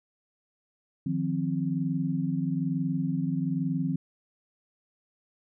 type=tone cluster; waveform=sine; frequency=155.1 / 176.2 / 262.2 Hz; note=D#3 / F3 / C4; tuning=-5 / +16 / +4 cents; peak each=-30 dBFS; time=1.06-3.96 s; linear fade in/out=5 ms; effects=none